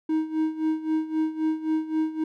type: tone with tremolo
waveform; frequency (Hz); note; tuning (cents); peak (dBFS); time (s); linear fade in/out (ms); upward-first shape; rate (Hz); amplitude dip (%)
triangle; 314.9; D#4; +21; -18; 0.09-2.24; 5; sine; 3.8; 80
effects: none